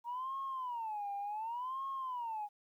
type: tone with vibrato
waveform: sine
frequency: 932.3 Hz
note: A#5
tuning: in tune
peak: -36 dBFS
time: 0.04-2.49 s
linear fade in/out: 50 ms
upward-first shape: sine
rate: 0.68 Hz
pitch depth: 260 cents each way
effects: tanh soft clip ceiling -33 dBFS + 12-bit